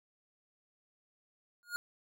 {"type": "tone with exponential growth", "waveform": "square", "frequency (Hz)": 1431, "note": "F6", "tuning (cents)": 42, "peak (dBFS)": -31, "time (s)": [1.63, 1.76], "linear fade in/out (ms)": 0, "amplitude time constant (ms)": 28, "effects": []}